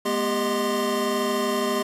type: tone cluster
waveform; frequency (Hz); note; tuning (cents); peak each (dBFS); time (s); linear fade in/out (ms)
square; 212.5 / 245 / 397.7 / 616 / 1048; G#3 / B3 / G4 / D#5 / C6; +40 / -14 / +25 / -17 / +2; -32 / -30 / -27 / -30 / -30; 0.05-1.83; 10
effects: resampled to 32000 Hz + 8-bit